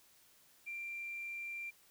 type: tone with tanh clipping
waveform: triangle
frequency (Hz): 2368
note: D7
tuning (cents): +14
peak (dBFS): -40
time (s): 0.66-1.71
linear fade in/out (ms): 20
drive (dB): 1
effects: white hiss -66 dBFS RMS until 1.9 s